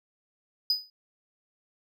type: tone with exponential decay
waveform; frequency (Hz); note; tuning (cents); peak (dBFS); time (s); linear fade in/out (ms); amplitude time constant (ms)
triangle; 4978; D#8; 0; -18; 0.7-0.9; 2; 42
effects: none